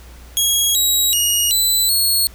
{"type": "tone with pitch steps", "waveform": "15% pulse", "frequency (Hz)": [3306, 3847, 2874, 3998, 4335], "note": ["G#7", "B7", "F7", "B7", "C#8"], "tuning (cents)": [-9, -46, 49, 20, -39], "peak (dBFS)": -7, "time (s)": [0.37, 2.27], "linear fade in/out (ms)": 0, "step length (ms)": 380, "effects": ["added 60 Hz sine -38 dBFS peak until 2.34 s", "pink hiss -45 dBFS RMS until 2.34 s"]}